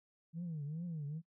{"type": "tone with vibrato", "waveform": "sine", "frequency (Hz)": 158.6, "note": "D#3", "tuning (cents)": 33, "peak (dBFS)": -37, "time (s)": [0.33, 1.22], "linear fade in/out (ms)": 50, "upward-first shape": "triangle", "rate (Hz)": 2.4, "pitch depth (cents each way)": 210, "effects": ["noise-tail reverb RT60 0.1 s tail -24 dB re dry", "tanh soft clip ceiling -36 dBFS"]}